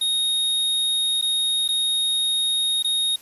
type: tone with dropouts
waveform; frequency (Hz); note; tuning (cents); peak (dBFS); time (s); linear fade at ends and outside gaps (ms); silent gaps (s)
square; 3729; A#7; 0; -20; 0.01-3.16; 5; 1.214-1.223 / 1.679-1.687 / 2.826-2.844
effects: white hiss -48 dBFS RMS until 3.21 s + resampled to 32000 Hz